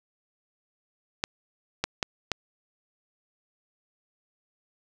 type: clicks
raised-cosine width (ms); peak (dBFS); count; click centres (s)
0.2; -8; 4; 1.239 / 1.84 / 2.028 / 2.317
effects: none